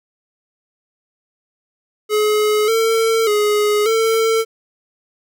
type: tone with pitch steps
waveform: square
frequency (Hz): 424.1 / 451 / 418 / 448.5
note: G#4 / A4 / G#4 / A4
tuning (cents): +36 / +43 / +11 / +33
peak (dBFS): -14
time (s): 2.09-4.45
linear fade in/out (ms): 50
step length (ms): 590
effects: none